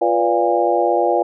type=harmonic tone with a mistuned harmonic; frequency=116.5 Hz; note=A#2; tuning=1 cent flat; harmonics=3 / 4 / 5 / 6 / 7; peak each=-20 / -20 / -20 / -20 / -20 dBFS; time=0.01-1.23 s; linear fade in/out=10 ms; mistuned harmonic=4; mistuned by=+98 cents; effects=none